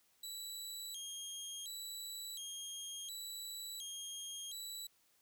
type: tone with vibrato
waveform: 20% pulse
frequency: 3573 Hz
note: A7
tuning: 26 cents sharp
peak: -38 dBFS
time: 0.23-4.87 s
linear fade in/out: 5 ms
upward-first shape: square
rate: 0.7 Hz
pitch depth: 170 cents each way
effects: white hiss -73 dBFS RMS until 5.21 s